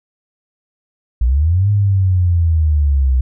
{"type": "linear two-way sweep", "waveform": "sine", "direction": "up then down", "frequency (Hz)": [55, 103.83, 62.5], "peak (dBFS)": -10, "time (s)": [1.21, 3.21], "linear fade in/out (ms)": 5, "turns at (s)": 1.7, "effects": []}